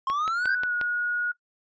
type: linear sweep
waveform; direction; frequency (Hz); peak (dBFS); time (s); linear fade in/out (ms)
triangle; up; 1053 to 1617; -22; 0.07-0.55; 2
type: click train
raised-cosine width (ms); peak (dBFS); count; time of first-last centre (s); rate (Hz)
0.3; -17; 5; 0.1-0.813; 5.61
type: tone with pitch glide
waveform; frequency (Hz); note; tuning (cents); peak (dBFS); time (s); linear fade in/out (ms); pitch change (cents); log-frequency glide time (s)
sine; 1480 to 1447.9; F#6 to F#6; 0 to -38; -24; 0.45-1.32; 10; -38; 0.65-0.73
effects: noise-tail reverb RT60 0.1 s tail -20 dB re dry + resampled to 16000 Hz